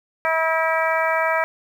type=harmonic tone with a mistuned harmonic; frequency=322.6 Hz; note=E4; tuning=37 cents flat; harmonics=2 / 3 / 4 / 5 / 6 / 7; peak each=-22 / -24 / -25 / -26 / -27 / -27 dBFS; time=0.25-1.44 s; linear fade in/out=0 ms; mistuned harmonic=7; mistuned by=+38 cents; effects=8-bit